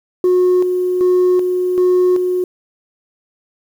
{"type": "tone with tremolo", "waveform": "sine", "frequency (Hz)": 363.4, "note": "F#4", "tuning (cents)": -31, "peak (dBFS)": -7, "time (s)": [0.24, 2.44], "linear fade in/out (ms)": 2, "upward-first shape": "square", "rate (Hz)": 1.3, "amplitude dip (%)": 50, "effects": ["tanh soft clip ceiling -8 dBFS", "7-bit"]}